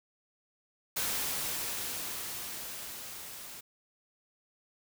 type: noise with level ramp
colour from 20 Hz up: white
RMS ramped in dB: -32 to -46 dBFS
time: 0.96-3.61 s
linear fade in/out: 10 ms
effects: none